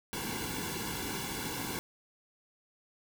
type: noise with comb filter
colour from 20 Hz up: pink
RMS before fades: -37 dBFS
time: 0.13-1.79 s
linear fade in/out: 0 ms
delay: 1.6 ms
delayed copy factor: -0.95
effects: none